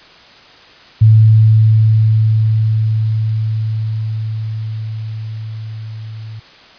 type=tone with level ramp; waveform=sine; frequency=109.8 Hz; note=A2; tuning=3 cents flat; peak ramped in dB=-3 to -26 dBFS; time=1.01-6.4 s; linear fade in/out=10 ms; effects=white hiss -41 dBFS RMS until 6.78 s + resampled to 11025 Hz